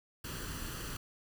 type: noise with comb filter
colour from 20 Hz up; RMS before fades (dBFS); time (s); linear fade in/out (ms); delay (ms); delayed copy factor
pink; -41; 0.24-0.97; 5; 0.67; +0.6
effects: none